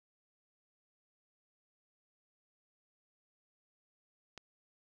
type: click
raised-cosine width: 0.2 ms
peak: -29 dBFS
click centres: 4.377 s
effects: none